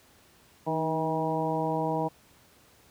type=harmonic tone with a mistuned harmonic; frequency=160.1 Hz; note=D#3; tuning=50 cents sharp; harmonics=1 / 2 / 3 / 4 / 5 / 6; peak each=-33 / -33 / -33 / -33 / -33 / -33 dBFS; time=0.66-2.09 s; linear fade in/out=20 ms; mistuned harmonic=2; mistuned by=-45 cents; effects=pink hiss -59 dBFS RMS until 2.9 s + high-pass 60 Hz 12 dB/octave